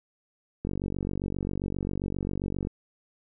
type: click train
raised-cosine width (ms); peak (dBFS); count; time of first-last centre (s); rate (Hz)
3; -18; 97; 0.65-2.671; 47.5
effects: none